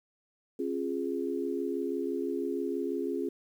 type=chord; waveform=sine; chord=Db major; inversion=none; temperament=equal with one note detuned; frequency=270.2 / 349.2 / 415.3 Hz; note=Db4 / F4 / Ab4; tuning=-44 / 0 / 0 cents; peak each=-34 dBFS; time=0.59-3.29 s; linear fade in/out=5 ms; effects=10-bit